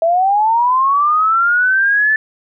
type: linear sweep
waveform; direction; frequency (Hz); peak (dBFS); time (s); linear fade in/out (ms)
sine; up; 647 to 1760; -10; 0.02-2.16; 2
effects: none